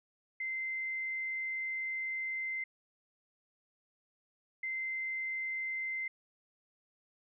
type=tone bursts at uneven times; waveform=sine; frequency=2076 Hz; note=C7; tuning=14 cents flat; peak=-34 dBFS; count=2; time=0.4-2.64 / 4.63-6.08 s; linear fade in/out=5 ms; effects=none